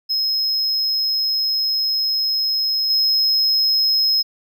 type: tone with level steps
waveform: triangle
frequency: 5140 Hz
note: E8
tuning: 45 cents flat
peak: -16 / -13 dBFS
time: 0.09-4.23 s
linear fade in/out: 20 ms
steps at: 2.9 s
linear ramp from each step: 2 ms
effects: none